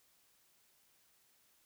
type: silence
effects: white hiss -71 dBFS RMS until 1.65 s